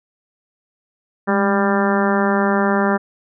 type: harmonic tone with a mistuned harmonic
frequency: 198 Hz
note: G3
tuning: 18 cents sharp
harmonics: 1 / 2 / 3 / 4 / 5 / 6 / 7 / 8 / 9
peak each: -18 / -21 / -23 / -24 / -25 / -26 / -26 / -27 / -28 dBFS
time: 1.27-2.98 s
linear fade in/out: 20 ms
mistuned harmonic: 1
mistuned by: +53 cents
effects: none